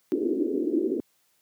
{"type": "band-pass noise", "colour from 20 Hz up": "pink", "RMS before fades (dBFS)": -26, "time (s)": [0.12, 1], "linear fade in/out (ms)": 0, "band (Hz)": [280, 400], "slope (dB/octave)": 48, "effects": ["white hiss -68 dBFS RMS until 1.41 s", "high-pass 100 Hz 12 dB/octave"]}